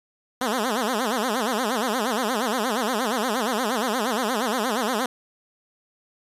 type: tone with vibrato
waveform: 10% pulse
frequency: 233.4 Hz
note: A#3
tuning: 2 cents sharp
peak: -14 dBFS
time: 0.41-5.06 s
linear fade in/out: 2 ms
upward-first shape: sine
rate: 8.5 Hz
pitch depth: 220 cents each way
effects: resampled to 32000 Hz